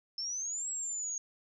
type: exponential two-way sweep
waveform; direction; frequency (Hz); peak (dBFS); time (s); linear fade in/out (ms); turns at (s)
sine; up then down; 5280 to 7750 to 6560; -34; 0.18-1.18; 2; 0.69
effects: none